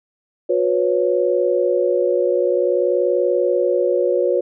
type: chord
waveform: sine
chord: F# suspended fourth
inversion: none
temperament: equal with one note detuned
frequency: 361.8 / 493.9 / 554.4 Hz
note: F#4 / B4 / C#5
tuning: -39 / 0 / 0 cents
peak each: -19 dBFS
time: 0.49-4.41 s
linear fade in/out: 10 ms
effects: none